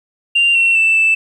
sine tone with pitch steps, 2782 / 2719 / 2658 / 2643 Hz, F7 / F7 / E7 / E7, -7 / -47 / +14 / +4 cents, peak -8 dBFS, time 0.35-1.15 s, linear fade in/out 10 ms, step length 200 ms, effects tanh soft clip ceiling -6 dBFS + 8-bit

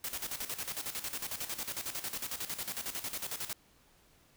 white noise with tremolo, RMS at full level -37 dBFS, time 0.04-3.53 s, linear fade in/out 2 ms, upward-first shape square, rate 11 Hz, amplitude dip 70%, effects pink hiss -65 dBFS RMS until 4.36 s

